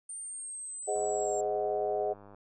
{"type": "exponential sweep", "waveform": "sine", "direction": "down", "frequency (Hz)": [8930, 7459], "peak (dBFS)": -38, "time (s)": [0.09, 1.41], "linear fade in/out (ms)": 5}
{"type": "chord", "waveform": "sine", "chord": "Ab dominant seventh", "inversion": "none", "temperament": "equal with one note detuned", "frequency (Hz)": [415.3, 515.2, 622.3, 740], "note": ["Ab4", "C5", "Eb5", "Gb5"], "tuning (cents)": [0, -27, 0, 0], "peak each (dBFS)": [-32, -38, -33, -34], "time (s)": [0.87, 2.14], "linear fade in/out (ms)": 20}
{"type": "click train", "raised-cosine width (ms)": 1, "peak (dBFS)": -38, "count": 141, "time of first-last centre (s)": [0.96, 2.346], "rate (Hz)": 101}
{"effects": []}